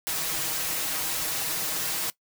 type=noise with comb filter; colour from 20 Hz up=white; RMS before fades=-29 dBFS; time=0.07-2.1 s; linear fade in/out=0 ms; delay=6.3 ms; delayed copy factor=+0.95; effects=noise-tail reverb RT60 0.1 s tail -20 dB re dry